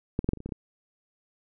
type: clicks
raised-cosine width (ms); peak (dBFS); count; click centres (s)
3; -12 / -19 / -10 / -14 / -29 / -29 / -21 / -28 / -19; 9; 0.191 / 0.244 / 0.29 / 0.334 / 0.373 / 0.404 / 0.46 / 0.491 / 0.522
effects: none